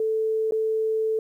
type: tone with dropouts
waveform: sine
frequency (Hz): 440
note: A4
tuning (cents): 0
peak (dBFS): -21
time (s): 0-1.19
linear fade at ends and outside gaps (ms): 2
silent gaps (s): 0.51-0.521
effects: 10-bit